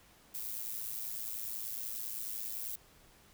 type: noise with amplitude modulation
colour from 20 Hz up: violet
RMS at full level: -37 dBFS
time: 0.34-2.76 s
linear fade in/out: 10 ms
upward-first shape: sine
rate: 110 Hz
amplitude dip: 70%
effects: pink hiss -62 dBFS RMS until 3.33 s